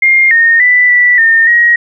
sine tone with pitch steps, 2119 / 1843 / 1983 / 1964 / 1819 / 1892 Hz, C7 / A#6 / B6 / B6 / A#6 / A#6, +21 / -20 / +7 / -10 / -43 / +25 cents, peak -4 dBFS, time 0.02-1.76 s, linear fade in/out 5 ms, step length 290 ms, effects none

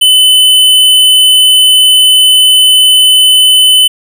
square tone, 3021 Hz, F#7, 35 cents sharp, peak -3 dBFS, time 0.01-3.88 s, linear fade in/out 10 ms, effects none

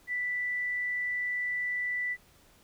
sine tone, 1975.5 Hz, B6, in tune, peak -29 dBFS, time 0.07-2.17 s, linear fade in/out 50 ms, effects pink hiss -61 dBFS RMS until 2.63 s

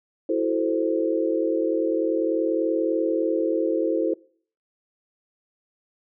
sine chord, F# half-diminished seventh, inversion third, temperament equal, 329.6 / 370 / 440 / 523.3 Hz, E4 / F#4 / A4 / C5, 0 / 0 / 0 / 0 cents, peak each -24 / -29 / -26 / -26 dBFS, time 0.29-4.14 s, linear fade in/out 5 ms, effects noise-tail reverb RT60 0.5 s tail -23 dB re dry

